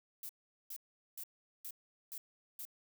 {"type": "noise bursts", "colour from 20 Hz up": "violet", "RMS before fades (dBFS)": -45, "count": 6, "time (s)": [0.23, 2.652], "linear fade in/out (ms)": 2, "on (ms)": 62, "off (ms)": 410, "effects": []}